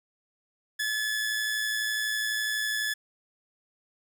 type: tone with amplitude modulation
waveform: sawtooth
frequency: 1718 Hz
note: A6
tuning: 42 cents flat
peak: -22 dBFS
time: 0.79-2.94 s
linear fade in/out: 10 ms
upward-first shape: sine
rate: 112 Hz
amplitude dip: 35%
effects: none